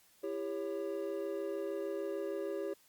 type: chord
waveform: triangle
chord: C# diminished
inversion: first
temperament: just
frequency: 332.6 / 399.1 / 554.4 Hz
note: E4 / G4 / C#5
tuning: +16 / +31 / 0 cents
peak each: -40 / -36 / -39 dBFS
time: 0.23-2.74 s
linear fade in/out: 10 ms
effects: white hiss -66 dBFS RMS until 2.88 s + Opus 48 kbps